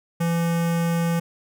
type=tone with notch filter; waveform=square; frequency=168.5 Hz; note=E3; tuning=38 cents sharp; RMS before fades=-22 dBFS; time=0.2-1.2 s; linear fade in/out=10 ms; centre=4100 Hz; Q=1.9; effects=none